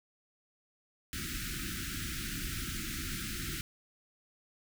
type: band-stop noise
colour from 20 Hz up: pink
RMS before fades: -38 dBFS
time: 1.13-3.61 s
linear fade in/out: 0 ms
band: 360 to 1300 Hz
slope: 96 dB/octave
effects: none